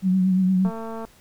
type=tone with vibrato; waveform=sine; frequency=186.6 Hz; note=F#3; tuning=15 cents sharp; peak=-16 dBFS; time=0.02-0.71 s; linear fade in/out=50 ms; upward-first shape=triangle; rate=8.6 Hz; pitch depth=43 cents each way
type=click train; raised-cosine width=1 ms; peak=-21 dBFS; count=91; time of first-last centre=0.65-1.05 s; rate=225 Hz
effects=pink hiss -54 dBFS RMS until 1.2 s